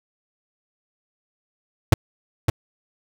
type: tone with echo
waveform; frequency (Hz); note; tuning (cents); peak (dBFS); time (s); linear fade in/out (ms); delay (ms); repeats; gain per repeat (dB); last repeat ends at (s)
45% pulse; 110; A2; 0; -8; 1.92-1.94; 5; 560; 1; -6; 2.5
effects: none